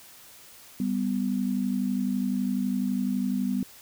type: tone pair together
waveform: sine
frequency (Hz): 196.94 / 248.9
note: G3 / B3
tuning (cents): +8 / +14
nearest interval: major third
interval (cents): 406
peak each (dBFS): -27 / -27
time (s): 0.8-3.63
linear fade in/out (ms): 2
effects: white hiss -50 dBFS RMS until 3.81 s